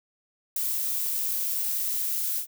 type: noise with ADSR envelope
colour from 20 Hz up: violet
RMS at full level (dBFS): -25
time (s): 0.56-2.47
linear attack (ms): 4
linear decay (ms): 6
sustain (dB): -3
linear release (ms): 92
effects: none